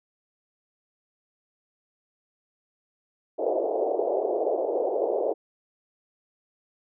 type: band-pass noise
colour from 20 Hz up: pink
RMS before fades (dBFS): -26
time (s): 3.38-5.34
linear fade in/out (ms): 20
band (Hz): 370 to 710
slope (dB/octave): 48
effects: none